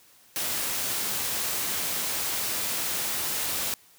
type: noise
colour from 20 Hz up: white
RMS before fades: -29 dBFS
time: 0.36-3.74 s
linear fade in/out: 0 ms
effects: white hiss -57 dBFS RMS until 3.98 s + high-pass 60 Hz 12 dB/octave